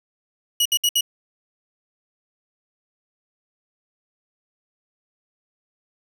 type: tone bursts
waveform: sawtooth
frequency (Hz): 2910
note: F#7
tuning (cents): -29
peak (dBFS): -13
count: 4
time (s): 0.6-1.009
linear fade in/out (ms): 5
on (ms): 55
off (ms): 63
effects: none